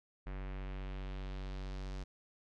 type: tone with low-pass filter sweep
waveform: square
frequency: 47.58 Hz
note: F#1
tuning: 49 cents sharp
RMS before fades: -42 dBFS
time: 0.26-2.04 s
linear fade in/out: 10 ms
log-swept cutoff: 2100 to 5600 Hz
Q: 1.5
effects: none